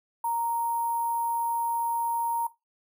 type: tone with sample-and-hold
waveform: sine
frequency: 932.3 Hz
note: A#5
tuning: in tune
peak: -25 dBFS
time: 0.24-2.47 s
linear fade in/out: 5 ms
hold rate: 11025 Hz
effects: noise-tail reverb RT60 0.2 s tail -17 dB re dry